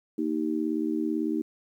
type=harmonic tone; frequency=78 Hz; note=D#2; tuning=5 cents sharp; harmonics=3 / 4 / 5; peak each=-31 / -27 / -34 dBFS; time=0.18-1.42 s; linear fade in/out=5 ms; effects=10-bit